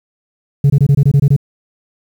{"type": "tone bursts", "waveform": "sine", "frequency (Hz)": 140.6, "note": "C#3", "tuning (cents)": 25, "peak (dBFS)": -3, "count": 9, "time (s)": [0.64, 1.364], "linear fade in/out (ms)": 5, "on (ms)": 60, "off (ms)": 23, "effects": ["tanh soft clip ceiling -5 dBFS", "7-bit"]}